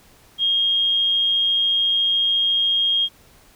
sine tone, 3243 Hz, G#7, 42 cents flat, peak -16 dBFS, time 0.38-3.09 s, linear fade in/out 50 ms, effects pink hiss -52 dBFS RMS until 3.55 s

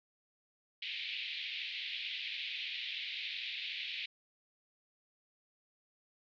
pink band-pass noise, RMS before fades -41 dBFS, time 0.82-4.06 s, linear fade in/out 5 ms, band 2200 to 4000 Hz, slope 48 dB/octave, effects none

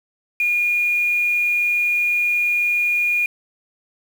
sine tone with quantisation, 2433 Hz, D#7, 39 cents flat, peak -16 dBFS, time 0.4-3.26 s, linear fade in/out 2 ms, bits 6, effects none

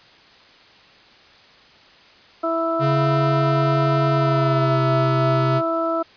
harmonic tone, 329.6 Hz, E4, in tune, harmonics 1 / 2 / 3 / 4, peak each -25 / -22 / -34 / -24 dBFS, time 2.43-6.03 s, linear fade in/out 10 ms
square tone with pitch glide, 140 to 132.45 Hz, C#3 to C3, +18 to +22 cents, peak -19 dBFS, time 2.79-5.62 s, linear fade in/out 50 ms, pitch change -96 cents, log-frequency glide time 4.13-4.83 s
effects white hiss -49 dBFS RMS until 6.16 s + resampled to 11025 Hz

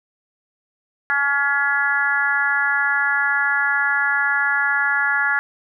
harmonic tone, 282.1 Hz, C#4, 30 cents sharp, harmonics 3 / 4 / 5 / 6 / 7, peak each -27 / -29 / -21 / -19 / -28 dBFS, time 1.1-5.39 s, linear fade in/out 0 ms, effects none

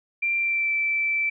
sine tone with pitch glide, 2367 to 2328 Hz, D7 to D7, +13 to -16 cents, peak -21 dBFS, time 0.22-1.3 s, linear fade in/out 10 ms, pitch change -29 cents, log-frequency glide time 0.36-0.72 s, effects none

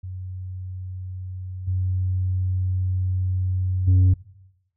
sine tone with level steps, 92.5 Hz, F#2, in tune, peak -30 / -20 / -10 dBFS, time 0.03-4.14 s, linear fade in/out 10 ms, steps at 1.67 / 3.87 s, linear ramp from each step 10 ms, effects noise-tail reverb RT60 0.9 s tail -21 dB re dry + tanh soft clip ceiling -12 dBFS

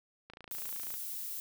click train, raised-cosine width 0.3 ms, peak -32 dBFS, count 19, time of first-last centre 0.3-0.941 s, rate 28.1 Hz
violet noise, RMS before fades -40 dBFS, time 0.51-1.4 s, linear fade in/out 0 ms
effects none

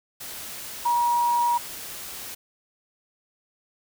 sine tone in noise, 954 Hz, A#5, 40 cents sharp, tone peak -19 dBFS, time 0.85-1.58 s, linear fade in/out 10 ms, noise white, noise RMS -37 dBFS, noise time 0.2-2.35 s, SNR +15 dB, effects none

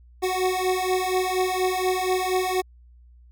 25% pulse beating tone pair, 368.2 / 372.4 Hz, F#4 / F#4, -8 / +11 cents, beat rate 4.2 Hz, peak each -21 dBFS, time 0.22-2.62 s, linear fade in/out 20 ms, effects added 60 Hz sine -48 dBFS peak until 3.31 s

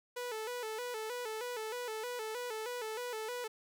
sawtooth tone with vibrato, 463.2 Hz, A#4, 11 cents flat, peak -34 dBFS, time 0.16-3.48 s, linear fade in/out 10 ms, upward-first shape square, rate 3.2 Hz, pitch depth 100 cents each way, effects none

